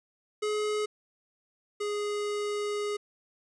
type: tone pair in turn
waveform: square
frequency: 422.6 / 414.4 Hz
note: G#4 / G#4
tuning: +30 / -4 cents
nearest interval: unison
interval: 34 cents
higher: first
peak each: -28 / -30 dBFS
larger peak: first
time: 0.42-0.86 / 1.8-2.97 s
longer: second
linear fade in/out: 10 ms
effects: resampled to 22050 Hz + 11-bit